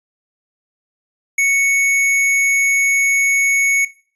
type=tone; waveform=square; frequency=2217 Hz; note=C#7; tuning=in tune; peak=-13 dBFS; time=1.38-3.85 s; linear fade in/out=5 ms; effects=noise-tail reverb RT60 0.4 s tail -18 dB re dry + resampled to 24000 Hz